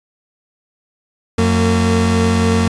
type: tone pair together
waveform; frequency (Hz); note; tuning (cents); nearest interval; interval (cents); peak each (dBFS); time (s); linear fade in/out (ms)
30% pulse; 90.48 / 228; F#2 / A#3; -38 / -38; octave + major third; 1600; -12; 1.38-2.68; 5
effects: resampled to 22050 Hz